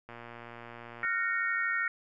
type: click train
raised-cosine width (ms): 0.5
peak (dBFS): -30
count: 114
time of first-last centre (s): 0.09-1.048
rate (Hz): 118
type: chord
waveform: sine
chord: Gb major seventh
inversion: third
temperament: just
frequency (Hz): 1387.5 / 1480 / 1850 / 2220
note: F6 / Gb6 / Bb6 / Db7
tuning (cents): -12 / 0 / -14 / +2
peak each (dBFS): -33 / -36 / -31 / -36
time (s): 1.03-1.88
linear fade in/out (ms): 2
effects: none